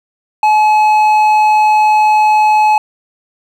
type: tone with hard clipping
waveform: sine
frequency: 854 Hz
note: G#5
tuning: 48 cents sharp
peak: -8 dBFS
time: 0.43-2.78 s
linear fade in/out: 2 ms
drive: 6 dB
effects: none